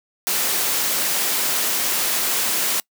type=noise; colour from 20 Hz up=white; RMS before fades=-21 dBFS; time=0.27-2.8 s; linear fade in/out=0 ms; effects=noise-tail reverb RT60 0.1 s tail -25 dB re dry + high-pass 200 Hz 12 dB/octave